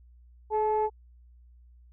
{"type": "tone pair together", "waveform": "sine", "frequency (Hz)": [427, 865], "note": ["G#4", "A5"], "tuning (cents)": [48, -30], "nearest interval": "octave", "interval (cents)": 1222, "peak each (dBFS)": -25, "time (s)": [0.5, 0.9], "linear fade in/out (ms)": 50, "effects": ["tanh soft clip ceiling -18 dBFS", "added 60 Hz sine -52 dBFS peak until 1.92 s"]}